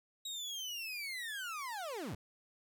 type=linear sweep; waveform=30% pulse; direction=down; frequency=3831 to 70.6 Hz; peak=-37 dBFS; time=0.25-2.15 s; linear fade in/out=5 ms; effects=none

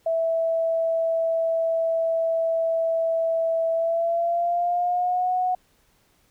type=tone with pitch glide; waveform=sine; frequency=657 to 733.2 Hz; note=E5 to F#5; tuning=-6 to -16 cents; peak=-20 dBFS; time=0.06-5.55 s; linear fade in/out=5 ms; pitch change=+190 cents; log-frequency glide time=3.72-5.32 s; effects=pink hiss -63 dBFS RMS until 6.3 s

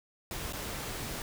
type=noise with dropouts; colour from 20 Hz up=pink; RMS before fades=-38 dBFS; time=0.31-1.22 s; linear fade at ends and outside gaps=1 ms; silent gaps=0.525-0.532 s; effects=none

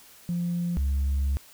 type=tone pair in turn; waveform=sine; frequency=173.7 / 68.93 Hz; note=F3 / C#2; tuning=-9 / -9 cents; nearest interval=octave + major third; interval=1600 cents; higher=first; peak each=-24 / -20 dBFS; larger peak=second; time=0.29-0.77 / 0.77-1.37 s; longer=second; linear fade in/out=0 ms; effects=tanh soft clip ceiling -21 dBFS + white hiss -52 dBFS RMS until 1.53 s

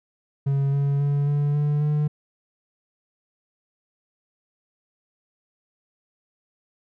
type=tone with pitch steps; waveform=triangle; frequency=138.59 / 140.69 / 142.82 / 144.98 / 147.17 / 149.4 Hz; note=C#3 / C#3 / D3 / D3 / D3 / D3; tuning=0 / +26 / -48 / -22 / +4 / +30 cents; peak=-17 dBFS; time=0.46-2.08 s; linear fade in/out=10 ms; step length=270 ms; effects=none

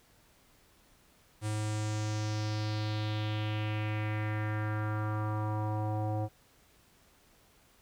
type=tone with low-pass filter sweep; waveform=square; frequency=106.9 Hz; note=A2; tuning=49 cents flat; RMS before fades=-33 dBFS; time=1.41-6.29 s; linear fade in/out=50 ms; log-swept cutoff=9300 to 680 Hz; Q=3; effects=pink hiss -64 dBFS RMS until 7.81 s

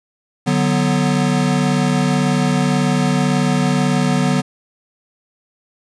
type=chord; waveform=square; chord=B minor; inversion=first; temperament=equal; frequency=146.83 / 185 / 246.9 Hz; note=D3 / F#3 / B3; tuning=0 / 0 / 0 cents; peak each=-19 dBFS; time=0.46-4.42 s; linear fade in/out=20 ms; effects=resampled to 22050 Hz + 7-bit

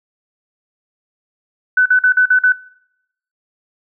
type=tone bursts; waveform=sine; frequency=1502 Hz; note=F#6; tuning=26 cents sharp; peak=-8 dBFS; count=6; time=1.77-2.523 s; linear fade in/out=5 ms; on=88 ms; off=45 ms; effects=noise-tail reverb RT60 0.8 s tail -22 dB re dry

